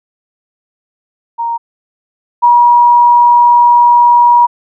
sine tone pair in turn, 932.3 / 959.1 Hz, A#5 / A#5, 0 / +49 cents, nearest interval unison, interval 49 cents, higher second, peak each -13 / -3 dBFS, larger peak second, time 1.38-1.58 / 2.42-4.47 s, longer second, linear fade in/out 20 ms, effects none

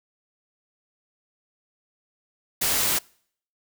white noise, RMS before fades -23 dBFS, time 2.61-2.99 s, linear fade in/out 10 ms, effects noise-tail reverb RT60 0.6 s tail -26 dB re dry

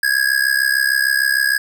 square tone with amplitude modulation, 1658 Hz, G#6, 3 cents flat, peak -11 dBFS, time 0.03-1.58 s, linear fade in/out 5 ms, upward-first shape sine, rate 66.6 Hz, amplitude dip 85%, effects none

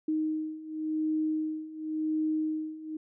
sine beating tone pair, 311.1 / 312.02 Hz, D#4 / D#4, 0 / +5 cents, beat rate 0.92 Hz, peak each -33 / -30 dBFS, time 0.08-2.97 s, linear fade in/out 5 ms, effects none

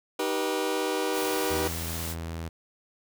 sawtooth chord, Eb augmented, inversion none, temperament just, 311.1 / 388.9 / 486.1 Hz, Eb4 / G4 / B4, 0 / -14 / -28 cents, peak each -28 / -26 / -26 dBFS, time 0.19-1.68 s, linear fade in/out 5 ms
white noise, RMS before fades -36 dBFS, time 1.12-2.16 s, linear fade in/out 50 ms
sawtooth tone, 82.41 Hz, E2, in tune, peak -29 dBFS, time 1.5-2.49 s, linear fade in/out 10 ms
effects none

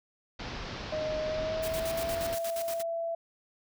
pink low-pass noise, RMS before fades -39 dBFS, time 0.39-2.35 s, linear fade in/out 5 ms, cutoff 5500 Hz, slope 48 dB/octave
sine tone with pitch glide, 620 to 668.3 Hz, D#5 to E5, -6 to +24 cents, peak -30 dBFS, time 0.92-3.15 s, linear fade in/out 5 ms, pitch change +130 cents, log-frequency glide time 1.26-2.07 s
white noise with tremolo, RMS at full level -39 dBFS, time 1.62-2.83 s, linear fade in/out 20 ms, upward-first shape square, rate 8.5 Hz, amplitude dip 75%
effects none

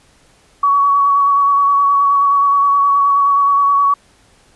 sine tone with vibrato, 1126 Hz, C#6, 27 cents sharp, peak -9 dBFS, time 0.63-3.94 s, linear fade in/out 5 ms, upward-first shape sine, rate 9.5 Hz, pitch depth 19 cents each way, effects pink hiss -51 dBFS RMS until 4.55 s + resampled to 24000 Hz

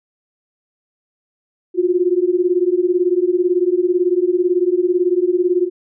sine beating tone pair, 349.2 / 367.2 Hz, F4 / F#4, 0 / -13 cents, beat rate 18 Hz, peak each -16 dBFS, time 1.74-5.7 s, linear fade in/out 50 ms, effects none

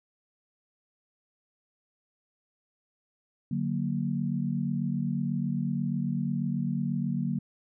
sine chord, D augmented, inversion none, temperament equal, 146.83 / 185 / 233.1 Hz, D3 / F#3 / A#3, 0 / 0 / 0 cents, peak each -31 dBFS, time 3.51-7.39 s, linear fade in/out 5 ms, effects none

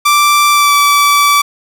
sawtooth tone with pitch glide, 1173 to 1154.8 Hz, D6 to D6, -2 to -30 cents, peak -3 dBFS, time 0.05-1.42 s, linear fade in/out 10 ms, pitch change -28 cents, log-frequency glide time 0.51-0.75 s, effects none

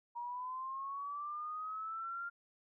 sine linear sweep, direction up, 945 to 1400 Hz, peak -39 dBFS, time 0.15-2.3 s, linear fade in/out 20 ms, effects none

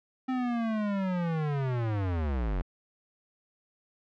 square linear sweep, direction down, 261.6 to 40.9 Hz, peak -28 dBFS, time 0.28-2.62 s, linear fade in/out 10 ms, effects low-pass 2000 Hz 12 dB/octave

